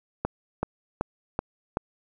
click train, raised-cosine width 1 ms, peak -11 dBFS, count 5, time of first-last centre 0.25-1.771 s, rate 2.63 Hz, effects none

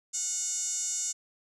5% pulse tone with band-pass filter, 728 Hz, F#5, 28 cents flat, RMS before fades -32 dBFS, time 0.13-1.13 s, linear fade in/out 20 ms, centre 7000 Hz, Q 8.6, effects none

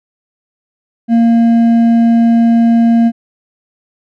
triangle tone with hard clipping, 231.5 Hz, A#3, 12 cents flat, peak -7 dBFS, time 1.08-3.12 s, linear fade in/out 50 ms, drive 8 dB, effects none

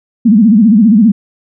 sine tone with vibrato, 216.5 Hz, A3, 28 cents flat, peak -3 dBFS, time 0.25-1.12 s, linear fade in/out 10 ms, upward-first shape sine, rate 15 Hz, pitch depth 180 cents each way, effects none

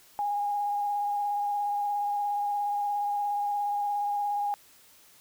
sine tone with vibrato, 819 Hz, G#5, 24 cents flat, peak -26 dBFS, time 0.19-4.54 s, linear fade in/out 0 ms, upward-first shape square, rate 17 Hz, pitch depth 13 cents each way, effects white hiss -57 dBFS RMS until 5.2 s

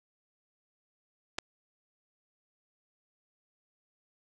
clicks, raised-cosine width 0.2 ms, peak -23 / -14 dBFS, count 2, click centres 1.383 / 1.386 s, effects 9-bit

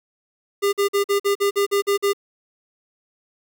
square tone bursts, 402 Hz, G4, 44 cents sharp, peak -17 dBFS, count 10, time 0.62-2.134 s, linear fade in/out 20 ms, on 110 ms, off 46 ms, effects 8-bit

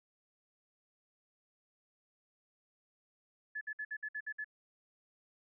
sine tone bursts, 1718 Hz, A6, 42 cents flat, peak -37 dBFS, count 8, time 3.55-4.445 s, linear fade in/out 10 ms, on 62 ms, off 57 ms, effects none

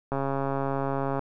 click train, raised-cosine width 1 ms, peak -15 dBFS, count 148, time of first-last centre 0.12-1.193 s, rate 137 Hz, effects none

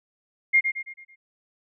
sine tone with echo, 2125 Hz, C7, 26 cents sharp, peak -14 dBFS, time 0.53-0.61 s, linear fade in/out 20 ms, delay 110 ms, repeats 5, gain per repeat -7 dB, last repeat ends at 1.16 s, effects none

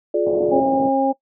sine chord, D diminished, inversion first, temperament just, 352.4 / 422.9 / 587.3 Hz, F4 / Ab4 / D5, +16 / +31 / 0 cents, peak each -20 dBFS, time 0.14-0.6 s, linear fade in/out 5 ms
white low-pass noise, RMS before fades -28 dBFS, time 0.26-0.89 s, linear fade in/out 5 ms, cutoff 710 Hz, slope 48 dB/octave
harmonic tone, 270 Hz, C#4, 45 cents flat, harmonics 1 / 2 / 3, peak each -19 / -19 / -19 dBFS, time 0.51-1.13 s, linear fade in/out 20 ms
effects noise-tail reverb RT60 0.1 s tail -20 dB re dry + high-pass 150 Hz 12 dB/octave

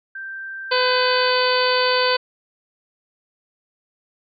sine tone with pitch glide, 1568 to 1579.8 Hz, G6 to G6, 0 to +13 cents, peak -29 dBFS, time 0.15-1.3 s, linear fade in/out 5 ms, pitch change +13 cents, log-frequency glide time 0.7-0.98 s
harmonic tone, 504 Hz, B4, 35 cents sharp, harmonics 1 / 2 / 3 / 4 / 5 / 6 / 7 / 8 / 9, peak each -20 / -22 / -24 / -30 / -28 / -28 / -30 / -31 / -24 dBFS, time 0.71-2.17 s, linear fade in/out 10 ms
effects none

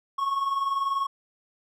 triangle tone pair together, 1082 / 1102.2 Hz, C#6 / C#6, -42 / -10 cents, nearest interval unison, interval 32 cents, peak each -30 / -23 dBFS, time 0.18-1.07 s, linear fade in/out 10 ms, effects none

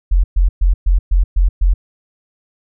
sine tone bursts, 43.9 Hz, F1, 10 cents sharp, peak -8 dBFS, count 7, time 0.11-1.74 s, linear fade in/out 10 ms, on 130 ms, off 120 ms, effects none

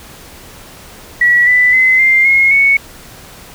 sine tone with pitch steps, 1935 / 1988.3 / 2043 / 2099 / 2157 / 2216 Hz, B6 / B6 / C7 / C7 / C#7 / C#7, -36 / +11 / -42 / +5 / -48 / -1 cents, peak -6 dBFS, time 1.21-2.77 s, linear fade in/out 5 ms, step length 260 ms, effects pink hiss -36 dBFS RMS until 3.54 s

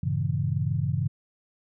sine chord, G diminished seventh, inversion none, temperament equal, 98 / 116.54 / 138.59 / 164.81 Hz, G2 / Bb2 / Db3 / Fb3, 0 / 0 / 0 / 0 cents, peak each -29 / -31 / -27 / -31 dBFS, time 0.03-1.08 s, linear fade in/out 5 ms, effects none

